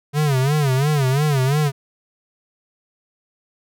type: tone with vibrato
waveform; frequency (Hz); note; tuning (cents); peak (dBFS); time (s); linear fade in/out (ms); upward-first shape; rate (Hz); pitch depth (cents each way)
square; 140.4; C#3; +22; -16; 0.13-1.72; 50; sine; 2.9; 150
effects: none